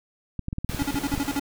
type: clicks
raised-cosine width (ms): 5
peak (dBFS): -17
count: 11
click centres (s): 0.393 / 0.484 / 0.529 / 0.584 / 0.646 / 0.696 / 0.747 / 0.82 / 0.945 / 1.139 / 1.178
type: noise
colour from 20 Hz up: pink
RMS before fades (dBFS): -35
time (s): 0.69-1.39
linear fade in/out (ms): 0
type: tone bursts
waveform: square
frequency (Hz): 282.1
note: C#4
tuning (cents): +30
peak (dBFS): -24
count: 8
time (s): 0.79-1.397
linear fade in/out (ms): 5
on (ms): 40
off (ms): 41
effects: none